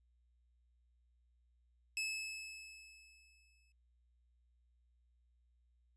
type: tone with exponential decay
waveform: sawtooth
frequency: 2600 Hz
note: E7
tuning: 24 cents flat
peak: -32 dBFS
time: 1.97-3.72 s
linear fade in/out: 1 ms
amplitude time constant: 380 ms
effects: added 60 Hz sine -70 dBFS peak until 5.96 s + resampled to 22050 Hz